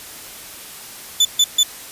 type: tone bursts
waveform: 30% pulse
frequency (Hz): 3497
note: A7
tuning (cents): -11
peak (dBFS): -8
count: 3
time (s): 1.2-1.633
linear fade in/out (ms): 5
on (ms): 51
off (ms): 140
effects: white hiss -36 dBFS RMS until 1.91 s + resampled to 32000 Hz